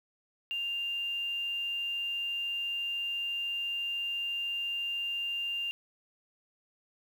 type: tone with quantisation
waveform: sine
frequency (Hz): 2794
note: F7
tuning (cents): 0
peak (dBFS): -31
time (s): 0.51-5.71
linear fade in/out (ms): 0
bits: 9
effects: none